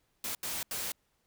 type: noise bursts at uneven times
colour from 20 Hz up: white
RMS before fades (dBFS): -36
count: 3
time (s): 0.24-0.35 / 0.43-0.63 / 0.71-0.92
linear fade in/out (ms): 2
effects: pink hiss -75 dBFS RMS until 1.26 s